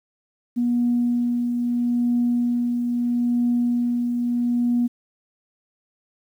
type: tone with tremolo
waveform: sine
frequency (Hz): 241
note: B3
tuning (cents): -42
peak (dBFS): -16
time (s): 0.56-4.88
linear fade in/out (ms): 20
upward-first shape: triangle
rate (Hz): 0.77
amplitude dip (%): 40
effects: tanh soft clip ceiling -12 dBFS + 9-bit